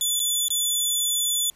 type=tone with dropouts; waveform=15% pulse; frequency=3473 Hz; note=A7; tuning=23 cents flat; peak=-14 dBFS; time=0.01-1.5 s; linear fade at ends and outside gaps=1 ms; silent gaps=0.195-0.2 / 0.483-0.504 s; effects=pink hiss -58 dBFS RMS until 1.55 s + resampled to 32000 Hz